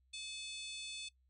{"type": "harmonic tone with a mistuned harmonic", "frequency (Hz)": 880, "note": "A5", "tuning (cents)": 0, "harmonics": [3, 4, 5, 6, 7, 8, 9, 10], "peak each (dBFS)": [-50, -46, -51, -62, -56, -62, -55, -54], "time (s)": [0.13, 1.09], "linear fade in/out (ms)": 10, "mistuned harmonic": 3, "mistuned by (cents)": -53, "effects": ["noise-tail reverb RT60 0.1 s tail -20 dB re dry", "added 64 Hz sine -70 dBFS peak until 1.29 s"]}